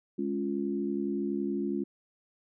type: chord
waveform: sine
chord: Db major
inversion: second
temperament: equal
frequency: 207.7 / 277.2 / 349.2 Hz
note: Ab3 / Db4 / F4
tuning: 0 / 0 / 0 cents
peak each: -33 dBFS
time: 0.18-1.84 s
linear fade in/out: 10 ms
effects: none